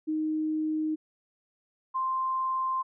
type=tone pair in turn; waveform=sine; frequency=311.1 / 1046.4 Hz; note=D#4 / C6; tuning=0 / 0 cents; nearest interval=octave + major sixth; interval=2100 cents; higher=second; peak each=-26 dBFS; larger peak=neither; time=0.07-0.96 / 1.94-2.83 s; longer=neither; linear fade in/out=20 ms; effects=none